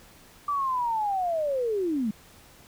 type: linear sweep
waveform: sine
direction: down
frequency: 1174.7 to 200 Hz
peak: -24 dBFS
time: 0.48-2.11 s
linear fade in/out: 5 ms
effects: pink hiss -53 dBFS RMS until 2.67 s